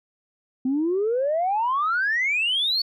sine exponential sweep, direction up, 251.6 to 4520 Hz, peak -19 dBFS, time 0.65-2.82 s, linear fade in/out 5 ms, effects tanh soft clip ceiling -16 dBFS

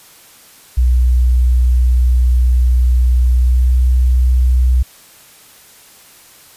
sine tone with pitch glide, 61.74 to 62.71 Hz, B1 to B1, 0 to +27 cents, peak -8 dBFS, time 0.77-4.83 s, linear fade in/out 10 ms, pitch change +27 cents, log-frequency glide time 3.36-3.71 s, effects white hiss -43 dBFS RMS until 6.56 s + resampled to 32000 Hz

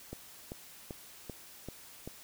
click train, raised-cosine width 2 ms, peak -27 dBFS, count 6, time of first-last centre 0.13-2.076 s, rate 2.57 Hz, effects white hiss -53 dBFS RMS until 2.23 s

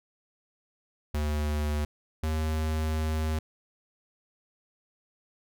square tone pair in turn, 74.9 / 78.33 Hz, D2 / D#2, +35 / +12 cents, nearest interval minor second, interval 77 cents, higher second, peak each -27 dBFS, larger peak neither, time 1.14-1.85 / 2.23-3.39 s, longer second, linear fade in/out 5 ms, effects none

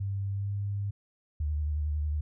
sine tone with pitch glide, 98.7 to 100.72 Hz, G2 to G2, +12 to +47 cents, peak -29 dBFS, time 0-0.91 s, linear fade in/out 10 ms, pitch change +35 cents, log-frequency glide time 0.31-0.52 s
sine tone with vibrato, 75.1 Hz, D2, 39 cents sharp, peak -27 dBFS, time 1.4-2.21 s, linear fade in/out 5 ms, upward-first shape sine, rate 11 Hz, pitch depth 43 cents each way
effects none

